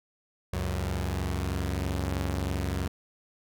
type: tone pair together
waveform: sawtooth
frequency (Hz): 69.3 / 92.5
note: C#2 / F#2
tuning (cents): 0 / 0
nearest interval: perfect fourth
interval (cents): 500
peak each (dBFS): -27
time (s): 0.53-2.88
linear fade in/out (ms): 5
effects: none